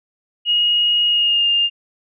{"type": "tone with pitch glide", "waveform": "sine", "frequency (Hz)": [2878, 2812], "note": ["F#7", "F7"], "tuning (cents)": [-49, 11], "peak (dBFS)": -13, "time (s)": [0.45, 1.7], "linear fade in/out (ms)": 50, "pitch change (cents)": -40, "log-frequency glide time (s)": [1.08, 1.48], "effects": []}